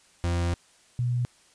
40% pulse / sine tone pair in turn, 86.4 / 122.19 Hz, F2 / B2, -18 / -18 cents, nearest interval tritone, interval 600 cents, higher second, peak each -23 dBFS, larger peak neither, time 0.24-0.54 / 0.99-1.25 s, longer first, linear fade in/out 0 ms, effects white hiss -59 dBFS RMS until 1.54 s + resampled to 22050 Hz

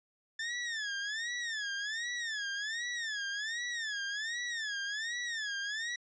sawtooth tone with vibrato, 1764 Hz, A6, 4 cents sharp, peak -31 dBFS, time 0.39-5.96 s, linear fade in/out 5 ms, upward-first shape sine, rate 1.3 Hz, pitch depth 170 cents each way, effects resampled to 16000 Hz

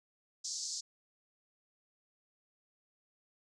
pink band-pass noise, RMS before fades -40 dBFS, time 0.44-0.81 s, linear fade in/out 10 ms, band 4600 to 7300 Hz, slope 48 dB/octave, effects none

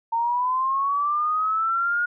sine linear sweep, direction up, 910 to 1441 Hz, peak -20 dBFS, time 0.12-2.06 s, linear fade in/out 10 ms, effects none

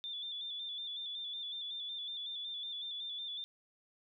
sine tone with vibrato, 3512 Hz, A7, 4 cents flat, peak -39 dBFS, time 0.04-3.44 s, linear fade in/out 0 ms, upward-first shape square, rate 5.4 Hz, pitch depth 38 cents each way, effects none

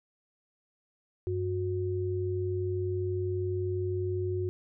sine tone pair together, 96.5 / 364.3 Hz, G2 / F#4, -27 / -27 cents, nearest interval octave + major seventh, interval 2300 cents, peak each -31 / -31 dBFS, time 1.27-4.49 s, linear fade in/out 0 ms, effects none

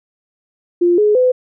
sine tone with pitch steps, 349.2 / 420.1 / 505.4 Hz, F4 / G#4 / B4, 0 / +20 / +40 cents, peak -9 dBFS, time 0.81-1.32 s, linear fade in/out 10 ms, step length 170 ms, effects none

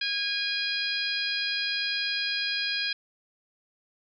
harmonic tone, 819 Hz, G#5, 24 cents flat, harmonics 2 / 3 / 4 / 5 / 6, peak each -33 / -33 / -33 / -33 / -33 dBFS, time 0.01-2.93 s, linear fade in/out 5 ms, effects none

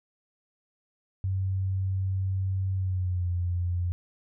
sine tone with pitch glide, 95.2 to 88.31 Hz, F#2 to F2, +50 to +20 cents, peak -25 dBFS, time 1.24-3.92 s, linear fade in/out 0 ms, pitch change -130 cents, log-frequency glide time 2.74-3.29 s, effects none

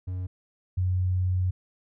triangle / sine tone pair in turn, 91.7 / 91.7 Hz, F#2 / F#2, -15 / -15 cents, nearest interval unison, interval 0 cents, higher neither, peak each -27 / -22 dBFS, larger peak second, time 0.07-0.27 / 0.77-1.51 s, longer second, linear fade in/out 10 ms, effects none

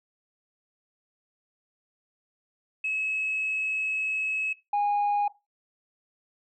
sine tone pair in turn, 2577 / 820.7 Hz, E7 / G#5, -40 / -21 cents, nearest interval octave + minor sixth, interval 1981 cents, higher first, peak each -26 / -20 dBFS, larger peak second, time 2.84-4.53 / 4.73-5.28 s, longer first, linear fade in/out 5 ms, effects noise-tail reverb RT60 0.2 s tail -17 dB re dry + tanh soft clip ceiling -21 dBFS

